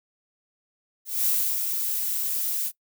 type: noise with ADSR envelope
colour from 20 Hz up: violet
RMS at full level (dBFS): -22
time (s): 1.05-2.72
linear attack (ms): 210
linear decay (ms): 310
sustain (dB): -5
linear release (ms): 57
effects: noise-tail reverb RT60 0.1 s tail -21 dB re dry